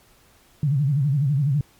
sine tone with vibrato, 141.1 Hz, C#3, 31 cents sharp, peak -17 dBFS, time 0.63-1.61 s, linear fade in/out 2 ms, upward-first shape sine, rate 12 Hz, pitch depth 150 cents each way, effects pink hiss -56 dBFS RMS until 1.79 s + MP3 96 kbps

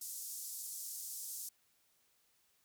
white band-pass noise, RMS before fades -45 dBFS, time 0.01-1.49 s, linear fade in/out 5 ms, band 5700 to 14000 Hz, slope 24 dB/octave, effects white hiss -74 dBFS RMS until 2.64 s

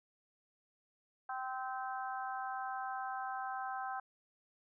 harmonic tone, 259 Hz, C4, 17 cents flat, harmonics 3 / 4 / 5 / 6, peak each -40 / -45 / -45 / -46 dBFS, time 1.29-4 s, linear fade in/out 5 ms, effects none

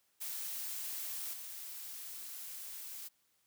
blue noise with level steps, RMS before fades -41 / -46 dBFS, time 0.2-3.09 s, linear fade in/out 20 ms, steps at 1.33 s, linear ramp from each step 5 ms, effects white hiss -75 dBFS RMS until 3.46 s + high-pass 60 Hz 12 dB/octave

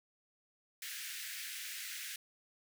pink high-pass noise, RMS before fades -44 dBFS, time 0.82-2.16 s, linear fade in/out 2 ms, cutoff 1600 Hz, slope 48 dB/octave, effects none

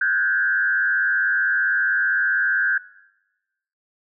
sine tone with frequency modulation, 1572 Hz, G6, 4 cents sharp, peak -17 dBFS, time 0.01-2.78 s, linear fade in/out 5 ms, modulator 95.5 Hz, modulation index 1.1, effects noise-tail reverb RT60 1.0 s tail -20 dB re dry

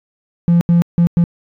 triangle tone bursts at uneven times, 171.4 Hz, F3, 32 cents flat, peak -5 dBFS, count 4, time 0.48-0.61 / 0.69-0.82 / 0.98-1.07 / 1.17-1.24 s, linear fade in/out 0 ms, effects tanh soft clip ceiling -3 dBFS

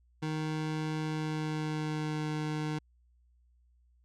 25% pulse tone with pitch glide, 155.56 to 153.15 Hz, D#3 to D#3, 0 to -27 cents, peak -28 dBFS, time 0.22-2.79 s, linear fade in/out 10 ms, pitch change -27 cents, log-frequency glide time 1.04-2.26 s, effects added 60 Hz sine -63 dBFS peak until 4.04 s + low-pass 6000 Hz 12 dB/octave

